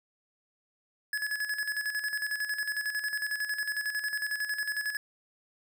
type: tone with tremolo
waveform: square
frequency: 1700 Hz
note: G#6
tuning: 40 cents sharp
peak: -29 dBFS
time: 1.13-4.97 s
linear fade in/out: 2 ms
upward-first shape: square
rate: 11 Hz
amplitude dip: 60%
effects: none